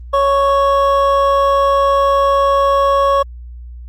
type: tone pair together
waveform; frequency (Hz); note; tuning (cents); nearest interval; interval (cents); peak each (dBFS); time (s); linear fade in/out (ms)
triangle; 555.1 / 1108.7; C#5 / C#6; +2 / 0; octave; 1198; -11; 0.13-3.23; 10
effects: added 60 Hz sine -29 dBFS peak until 3.88 s + Opus 24 kbps